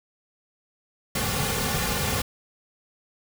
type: noise with comb filter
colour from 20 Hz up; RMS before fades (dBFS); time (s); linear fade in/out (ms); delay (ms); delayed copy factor
pink; -26; 1.15-2.22; 5; 3.1; -0.8
effects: none